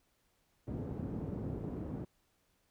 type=band-pass noise; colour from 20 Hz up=pink; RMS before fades=-40 dBFS; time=0.67-2.05 s; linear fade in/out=10 ms; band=100 to 320 Hz; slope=12 dB/octave; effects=pink hiss -75 dBFS RMS until 2.7 s